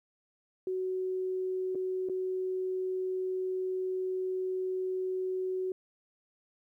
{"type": "tone with dropouts", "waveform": "sine", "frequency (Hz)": 372.6, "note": "F#4", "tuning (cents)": 12, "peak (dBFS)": -30, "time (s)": [0.67, 5.72], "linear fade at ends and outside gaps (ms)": 2, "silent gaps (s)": [[1.749, 1.754], [2.088, 2.096]], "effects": ["12-bit"]}